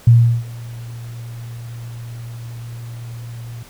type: tone with ADSR envelope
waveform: sine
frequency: 117.4 Hz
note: A#2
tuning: 13 cents sharp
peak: -4 dBFS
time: 0.07-3.63 s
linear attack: 5 ms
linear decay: 360 ms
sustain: -24 dB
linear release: 3 ms
effects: pink hiss -44 dBFS RMS until 3.69 s